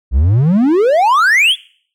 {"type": "exponential sweep", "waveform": "triangle", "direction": "up", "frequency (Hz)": [57.5, 3538], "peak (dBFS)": -6, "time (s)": [0.11, 1.56], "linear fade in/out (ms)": 50, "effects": ["noise-tail reverb RT60 0.5 s tail -21 dB re dry"]}